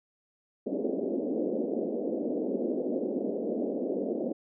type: band-pass noise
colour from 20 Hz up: pink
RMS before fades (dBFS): -31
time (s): 0.66-4.33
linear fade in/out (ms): 10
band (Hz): 220 to 580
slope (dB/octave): 48
effects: none